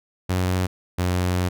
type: tone pair in turn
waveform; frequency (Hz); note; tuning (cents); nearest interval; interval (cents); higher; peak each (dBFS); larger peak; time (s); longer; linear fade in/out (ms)
sawtooth; 91.7 / 90.12; F#2 / F#2; -15 / -45; unison; 30; first; -16 / -16; neither; 0.29-0.67 / 0.98-1.49; second; 10
effects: none